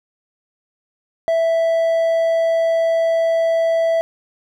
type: tone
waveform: triangle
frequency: 659.3 Hz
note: E5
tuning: in tune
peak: -12 dBFS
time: 1.28-4.01 s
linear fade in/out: 0 ms
effects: none